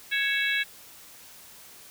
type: harmonic tone with a mistuned harmonic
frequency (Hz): 554.4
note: C#5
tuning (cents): 0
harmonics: 3 / 4 / 5 / 6 / 7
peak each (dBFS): -27 / -29 / -31 / -33 / -34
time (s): 0.11-0.64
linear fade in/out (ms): 20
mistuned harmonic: 5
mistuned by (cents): -82
effects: white hiss -49 dBFS RMS until 1.9 s